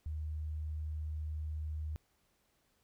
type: tone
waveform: sine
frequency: 77 Hz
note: D#2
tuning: 17 cents flat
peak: -36 dBFS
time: 0.06-1.96 s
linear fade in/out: 0 ms
effects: pink hiss -75 dBFS RMS until 2.83 s